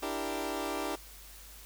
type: chord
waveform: 20% pulse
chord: E half-diminished seventh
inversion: third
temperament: equal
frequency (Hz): 293.7 / 329.6 / 392 / 466.2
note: D4 / E4 / G4 / Bb4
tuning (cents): 0 / 0 / 0 / 0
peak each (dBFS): -33 / -34 / -33 / -37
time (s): 0.02-0.96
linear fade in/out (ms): 10
effects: added 50 Hz sine -52 dBFS peak until 1.65 s + white hiss -52 dBFS RMS until 1.65 s